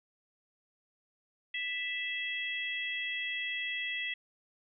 harmonic tone, 659.3 Hz, E5, in tune, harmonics 3 / 4 / 5, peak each -36 / -38 / -39 dBFS, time 1.54-4.14 s, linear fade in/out 5 ms, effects none

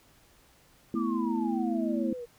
sine chord, A suspended second, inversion none, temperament equal, 220 / 246.9 / 329.6 Hz, A3 / B3 / E4, 0 / 0 / 0 cents, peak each -31 dBFS, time 0.94-2.13 s, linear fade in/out 2 ms
sine exponential sweep, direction down, 1217 to 468.1 Hz, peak -36 dBFS, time 0.95-2.26 s, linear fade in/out 20 ms
effects pink hiss -61 dBFS RMS until 2.38 s

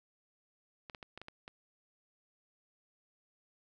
clicks, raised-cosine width 0.3 ms, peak -30 dBFS, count 7, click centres 0.898 / 0.948 / 1.028 / 1.176 / 1.216 / 1.284 / 1.479 s, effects none

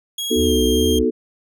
sawtooth tone with pitch glide, 3307 to 3209 Hz, G#7 to G7, -8 to +40 cents, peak -20 dBFS, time 0.18-0.99 s, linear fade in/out 5 ms, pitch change -52 cents, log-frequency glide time 0.36-0.51 s
sine chord, B dominant seventh, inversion none, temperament equal, 246.9 / 311.1 / 370 / 440 Hz, B3 / D#4 / F#4 / A4, 0 / 0 / 0 / 0 cents, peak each -20 / -22 / -22 / -19 dBFS, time 0.3-1.11 s, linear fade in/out 20 ms
triangle tone with vibrato, 71 Hz, C#2, 42 cents sharp, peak -19 dBFS, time 0.35-1.05 s, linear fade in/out 50 ms, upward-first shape triangle, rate 2.4 Hz, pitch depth 240 cents each way
effects none

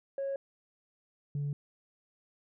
sine tone pair in turn, 549 / 143.74 Hz, C#5 / D3, -17 / -37 cents, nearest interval octave + major seventh, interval 2320 cents, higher first, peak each -30 / -29 dBFS, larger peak second, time 0.18-0.36 / 1.35-1.53 s, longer neither, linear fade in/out 2 ms, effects tanh soft clip ceiling -29 dBFS

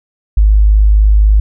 sine tone, 51.91 Hz, G#1, in tune, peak -4 dBFS, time 0.37-1.4 s, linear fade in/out 5 ms, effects none

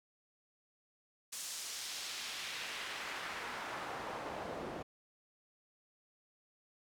pink noise with band-pass filter sweep, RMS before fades -43 dBFS, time 1.32-4.83 s, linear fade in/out 10 ms, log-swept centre 7900 to 470 Hz, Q 1, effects none

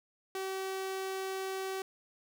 sawtooth tone, 382.3 Hz, G4, 43 cents flat, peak -31 dBFS, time 0.35-1.82 s, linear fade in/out 2 ms, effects none

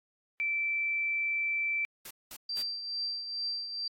sine tone, 2331 Hz, D7, 14 cents flat, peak -28 dBFS, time 0.4-1.85 s, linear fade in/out 0 ms
white noise bursts, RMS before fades -44 dBFS, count 3, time 2.05-2.624 s, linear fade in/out 5 ms, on 58 ms, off 200 ms
sine tone with tremolo, 4699 Hz, D8, in tune, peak -30 dBFS, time 2.49-3.88 s, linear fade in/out 5 ms, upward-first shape triangle, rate 2.3 Hz, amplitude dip 60%
effects AAC 48 kbps

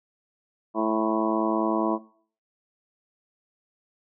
harmonic tone with a mistuned harmonic, 110 Hz, A2, in tune, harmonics 2 / 3 / 4 / 5 / 6 / 7 / 8 / 9 / 10, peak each -30 / -26 / -34 / -34 / -28 / -36 / -36 / -30 / -34 dBFS, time 0.74-1.99 s, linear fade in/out 50 ms, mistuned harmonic 8, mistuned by +50 cents, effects noise-tail reverb RT60 0.5 s tail -20 dB re dry

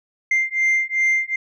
sine beating tone pair, 2093 / 2095.6 Hz, C7 / C7, 0 / +2 cents, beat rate 2.6 Hz, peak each -18 dBFS, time 0.31-1.36 s, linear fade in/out 5 ms, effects tanh soft clip ceiling -13 dBFS

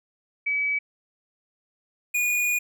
sine / square tone pair in turn, 2285 / 2449 Hz, D7 / D#7, -48 / -28 cents, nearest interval minor second, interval 120 cents, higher second, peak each -22 dBFS, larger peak neither, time 0.46-0.79 / 2.14-2.59 s, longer second, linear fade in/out 10 ms, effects none

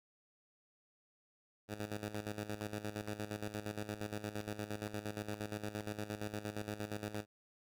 10% pulse tone with tremolo, 105.4 Hz, G#2, 26 cents sharp, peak -30 dBFS, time 1.68-7.26 s, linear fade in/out 50 ms, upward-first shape square, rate 8.6 Hz, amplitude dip 70%, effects none

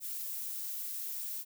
violet noise, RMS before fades -39 dBFS, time 0-1.45 s, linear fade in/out 50 ms, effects none

